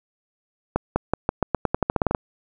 accelerating click train, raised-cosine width 1 ms, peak -5 dBFS, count 15, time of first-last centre 0.76-2.148 s, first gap 200 ms, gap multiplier 0.88, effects none

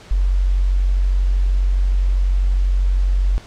sine tone, 46.21 Hz, F#1, 1 cent flat, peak -13 dBFS, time 0.11-3.38 s, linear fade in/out 0 ms, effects pink hiss -42 dBFS RMS until 3.46 s + low-pass 6000 Hz 12 dB/octave

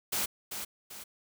white noise with echo, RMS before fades -31 dBFS, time 0.12-0.26 s, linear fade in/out 10 ms, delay 390 ms, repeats 2, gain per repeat -7 dB, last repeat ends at 1.04 s, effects none

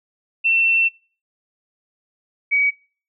sine tone pair in turn, 2694 / 2265 Hz, E7 / C#7, +37 / +37 cents, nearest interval minor third, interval 300 cents, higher first, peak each -14 dBFS, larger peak neither, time 0.44-0.89 / 2.51-2.71 s, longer first, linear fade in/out 20 ms, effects noise-tail reverb RT60 0.4 s tail -24 dB re dry

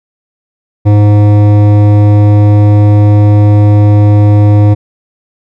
triangle tone with hard clipping, 103.83 Hz, G#2, in tune, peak -4 dBFS, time 0.85-4.75 s, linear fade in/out 20 ms, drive 17 dB, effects none

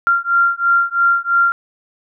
sine beating tone pair, 1383 / 1386 Hz, F6 / F6, -17 / -14 cents, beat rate 3 Hz, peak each -15 dBFS, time 0.07-1.52 s, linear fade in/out 0 ms, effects none

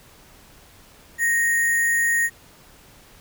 sine tone with sample-and-hold, 1864.7 Hz, A#6, in tune, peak -17 dBFS, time 1.18-2.3 s, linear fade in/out 50 ms, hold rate 8820 Hz, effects pink hiss -50 dBFS RMS until 3.2 s

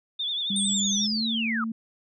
sine tone with vibrato, 3520 Hz, A7, in tune, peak -26 dBFS, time 0.19-1.07 s, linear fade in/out 10 ms, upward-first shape triangle, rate 11 Hz, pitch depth 90 cents each way
sine tone with pitch glide, 199.4 to 225.1 Hz, G3 to A3, +30 to +40 cents, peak -27 dBFS, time 0.5-1.72 s, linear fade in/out 5 ms, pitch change +210 cents, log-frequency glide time 0.91-1.25 s
sine linear sweep, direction down, 8870 to 1174.7 Hz, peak -26 dBFS, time 0.56-1.64 s, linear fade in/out 2 ms
effects none

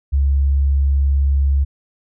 sine tone, 69.3 Hz, C#2, in tune, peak -12 dBFS, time 0.12-1.65 s, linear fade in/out 20 ms, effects none

